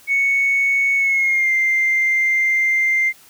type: tone with pitch glide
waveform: sine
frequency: 2217 to 2093 Hz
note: C#7 to C7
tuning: 0 to 0 cents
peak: -13 dBFS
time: 0.07-3.13 s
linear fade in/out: 50 ms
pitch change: -100 cents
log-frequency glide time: 0.96-1.53 s
effects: tanh soft clip ceiling -10 dBFS + white hiss -48 dBFS RMS until 3.29 s